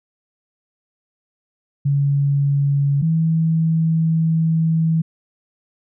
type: tone pair in turn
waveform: sine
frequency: 141.2 / 162.01 Hz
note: C#3 / E3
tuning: +32 / -30 cents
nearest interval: major second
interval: 238 cents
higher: second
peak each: -14 dBFS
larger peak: neither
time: 1.85-3.02 / 3.02-5.02 s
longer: second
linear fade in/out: 10 ms
effects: none